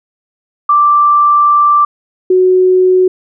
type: tone pair in turn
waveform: sine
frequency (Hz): 1174.7 / 369.4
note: D6 / F#4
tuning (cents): 0 / -3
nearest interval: octave + minor sixth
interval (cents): 2003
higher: first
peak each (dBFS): -5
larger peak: neither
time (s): 0.69-1.85 / 2.3-3.08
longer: first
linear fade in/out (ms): 5
effects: none